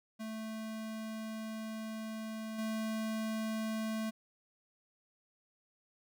square tone with level steps, 220 Hz, A3, in tune, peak -40 / -35 dBFS, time 0.19-4.11 s, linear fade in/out 20 ms, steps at 2.58 s, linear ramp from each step 10 ms, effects none

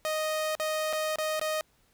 sawtooth tone with dropouts, 622 Hz, D#5, 1 cent flat, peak -24 dBFS, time 0.05-1.61 s, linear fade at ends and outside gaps 0 ms, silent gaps 0.552-0.598 / 0.928-0.932 / 1.158-1.185 / 1.395-1.414 s, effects pink hiss -67 dBFS RMS until 1.93 s

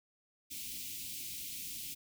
white band-stop noise, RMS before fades -43 dBFS, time 0.5-1.95 s, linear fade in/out 20 ms, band 330 to 2300 Hz, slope 48 dB/octave, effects none

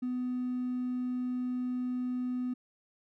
triangle tone with hard clipping, 250 Hz, B3, 21 cents sharp, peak -31 dBFS, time 0.02-2.54 s, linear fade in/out 10 ms, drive 4 dB, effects none

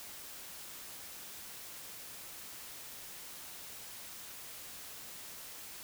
silence, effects white hiss -48 dBFS RMS until 5.83 s

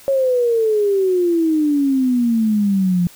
sine exponential sweep, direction down, 552 to 172.7 Hz, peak -13 dBFS, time 0.08-3.07 s, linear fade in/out 0 ms, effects white hiss -44 dBFS RMS until 3.15 s

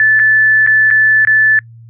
sine tone with dropouts, 1746 Hz, A6, 14 cents flat, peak -6 dBFS, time 0-1.59 s, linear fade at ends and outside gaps 1 ms, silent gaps 0.193-0.197 / 0.664-0.673 / 0.904-0.91 / 1.25-1.272 s, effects noise-tail reverb RT60 0.1 s tail -26 dB re dry + added 115 Hz sine -34 dBFS peak until 1.89 s

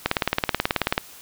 click train, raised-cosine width 0.3 ms, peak -3 dBFS, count 18, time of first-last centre 0.06-0.979 s, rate 18.5 Hz, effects white hiss -45 dBFS RMS until 1.21 s

